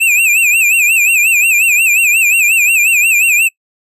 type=tone with vibrato; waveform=square; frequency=2559 Hz; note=D#7; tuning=48 cents sharp; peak=-8 dBFS; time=0-3.49 s; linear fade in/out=20 ms; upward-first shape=sine; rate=5.6 Hz; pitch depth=130 cents each way; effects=noise-tail reverb RT60 0.1 s tail -25 dB re dry + resampled to 32000 Hz